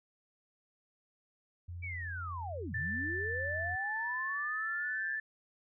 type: tone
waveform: sine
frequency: 87.31 Hz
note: F2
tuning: in tune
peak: -40 dBFS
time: 1.68-3.76 s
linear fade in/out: 10 ms
type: linear two-way sweep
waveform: sine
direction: down then up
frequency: 2335 to 103.83 to 1655 Hz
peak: -39 dBFS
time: 1.82-5.17 s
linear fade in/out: 20 ms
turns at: 2.75 s
type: tone with pitch glide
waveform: sine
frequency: 1767 to 1754.8 Hz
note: A6 to A6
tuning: +7 to -5 cents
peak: -34 dBFS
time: 2.74-5.2 s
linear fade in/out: 5 ms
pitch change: -12 cents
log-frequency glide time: 3.02-3.83 s
effects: none